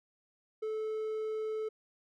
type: tone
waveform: triangle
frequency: 435.3 Hz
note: A4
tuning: 19 cents flat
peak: -31 dBFS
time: 0.62-1.69 s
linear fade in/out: 10 ms
effects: none